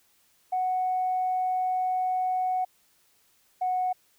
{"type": "tone pair in turn", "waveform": "sine", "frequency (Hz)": [740, 736.2], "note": ["F#5", "F#5"], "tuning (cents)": [0, -9], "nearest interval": "unison", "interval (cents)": 9, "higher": "first", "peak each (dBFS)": [-23, -23], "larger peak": "neither", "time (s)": [[0.52, 2.65], [3.61, 3.93]], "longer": "first", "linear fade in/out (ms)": 10, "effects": ["tanh soft clip ceiling -19 dBFS", "white hiss -65 dBFS RMS until 4.18 s"]}